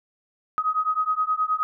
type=beating tone pair; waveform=sine; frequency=1255 / 1264.5 Hz; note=D#6 / D#6; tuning=+15 / +28 cents; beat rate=9.5 Hz; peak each=-24 dBFS; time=0.58-1.63 s; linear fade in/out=0 ms; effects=none